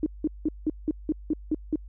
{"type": "tone bursts", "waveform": "sine", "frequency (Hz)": 308.2, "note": "D#4", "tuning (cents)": -16, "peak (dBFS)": -21, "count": 9, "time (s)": [0.03, 1.758], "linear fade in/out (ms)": 2, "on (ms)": 32, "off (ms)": 180, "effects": ["added 50 Hz sine -40 dBFS peak until 1.88 s"]}